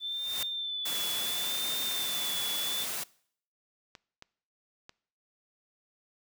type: noise with exponential growth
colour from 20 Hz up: white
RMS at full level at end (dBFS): -32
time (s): 0-0.43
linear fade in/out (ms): 2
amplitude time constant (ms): 93
type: tone with vibrato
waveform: sine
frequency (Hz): 3520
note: A7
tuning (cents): 0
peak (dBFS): -32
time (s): 0-2.87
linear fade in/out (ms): 50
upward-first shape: sine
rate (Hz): 0.71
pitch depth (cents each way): 47
type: high-pass noise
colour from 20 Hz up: white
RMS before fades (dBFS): -35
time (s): 0.85-3.04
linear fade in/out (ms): 10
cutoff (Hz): 120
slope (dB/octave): 12
type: clicks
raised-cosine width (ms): 0.2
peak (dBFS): -29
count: 3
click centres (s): 3.952 / 4.224 / 4.894
effects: noise-tail reverb RT60 0.6 s tail -22 dB re dry